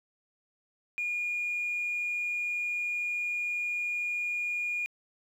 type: tone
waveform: sine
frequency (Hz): 2431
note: D#7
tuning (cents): -41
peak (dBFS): -28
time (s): 0.98-4.86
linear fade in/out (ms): 0
effects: tanh soft clip ceiling -25 dBFS + 10-bit